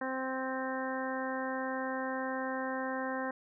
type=harmonic tone; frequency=261.6 Hz; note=C4; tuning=in tune; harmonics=1 / 2 / 3 / 4 / 5 / 6 / 7; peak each=-38 / -38 / -41 / -41 / -48 / -42 / -43 dBFS; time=0.01-3.31 s; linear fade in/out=5 ms; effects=none